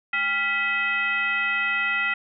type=tone with frequency modulation; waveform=sine; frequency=1974 Hz; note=B6; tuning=1 cent flat; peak=-21 dBFS; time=0.13-2.14 s; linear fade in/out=5 ms; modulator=586 Hz; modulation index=1.2; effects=none